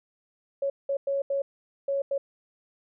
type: tone bursts at uneven times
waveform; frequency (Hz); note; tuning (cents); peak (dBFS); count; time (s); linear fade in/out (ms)
sine; 554.4; C#5; 0; -24; 6; 0.62-0.7 / 0.89-0.97 / 1.07-1.22 / 1.3-1.42 / 1.88-2.02 / 2.11-2.18; 5
effects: none